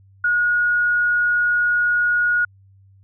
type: tone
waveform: sine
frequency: 1446 Hz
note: F#6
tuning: 40 cents flat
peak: -15 dBFS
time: 0.24-2.45 s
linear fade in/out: 5 ms
effects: added 97 Hz sine -48 dBFS peak until 3.03 s